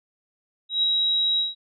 sine tone with ADSR envelope, 3844 Hz, B7, 48 cents flat, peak -17 dBFS, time 0.69-1.55 s, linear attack 140 ms, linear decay 10 ms, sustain -2 dB, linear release 160 ms, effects none

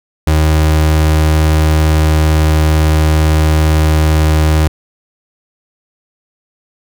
35% pulse tone, 77.78 Hz, D#2, in tune, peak -6 dBFS, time 0.27-4.68 s, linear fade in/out 5 ms, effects none

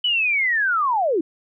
sine linear sweep, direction down, 3006 to 293.4 Hz, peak -17 dBFS, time 0.04-1.21 s, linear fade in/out 5 ms, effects none

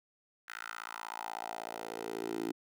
10% pulse tone with high-pass filter sweep, 56.3 Hz, A1, 40 cents sharp, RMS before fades -41 dBFS, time 0.48-2.52 s, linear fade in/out 5 ms, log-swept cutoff 1600 to 310 Hz, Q 3.5, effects none

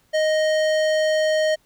sine tone with hard clipping, 622.3 Hz, D#5, in tune, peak -19 dBFS, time 0.13-1.56 s, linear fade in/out 20 ms, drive 16 dB, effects pink hiss -62 dBFS RMS until 1.65 s

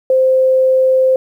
sine tone, 521 Hz, C5, 7 cents flat, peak -8 dBFS, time 0.1-1.16 s, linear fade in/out 2 ms, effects 8-bit

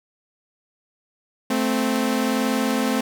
sawtooth tone pair together, 219 / 260.4 Hz, A3 / C4, -8 / -8 cents, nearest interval minor third, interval 300 cents, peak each -19 / -18 dBFS, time 1.5-3.01 s, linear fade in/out 5 ms, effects none

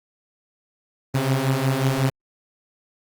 sawtooth beating tone pair, 130 / 135.5 Hz, C3 / C#3, -11 / -39 cents, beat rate 5.5 Hz, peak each -19 / -17 dBFS, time 1.14-2.1 s, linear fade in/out 10 ms, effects Opus 24 kbps

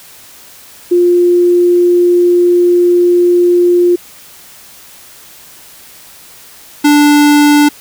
sine / square tone pair in turn, 352.1 / 293.4 Hz, F4 / D4, +14 / -2 cents, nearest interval minor third, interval 316 cents, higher first, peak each -5 dBFS, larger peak neither, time 0.91-3.96 / 6.84-7.69 s, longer first, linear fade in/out 10 ms, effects white hiss -37 dBFS RMS until 7.8 s

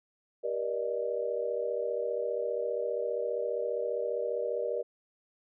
sine chord, Eb major seventh, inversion first, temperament equal with one note detuned, 392 / 477.1 / 587.3 / 622.3 Hz, G4 / Bb4 / D5 / Eb5, 0 / +40 / 0 / 0 cents, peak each -38 / -32 / -35 / -38 dBFS, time 0.43-4.83 s, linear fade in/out 20 ms, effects none

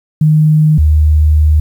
sine tone pair in turn, 154.1 / 76.41 Hz, D#3 / D#2, -16 / -31 cents, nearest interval octave, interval 1215 cents, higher first, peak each -5 dBFS, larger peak neither, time 0.21-0.78 / 0.78-1.6 s, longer second, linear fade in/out 5 ms, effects 7-bit

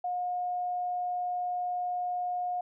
sine tone, 718 Hz, F5, 48 cents sharp, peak -29 dBFS, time 0.04-2.61 s, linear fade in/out 5 ms, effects none

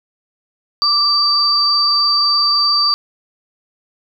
sine tone pair together, 1174.7 / 4649 Hz, D6 / D8, 0 / -18 cents, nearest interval 2 octaves, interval 2382 cents, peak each -18 / -12 dBFS, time 0.82-2.94 s, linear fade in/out 0 ms, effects 8-bit

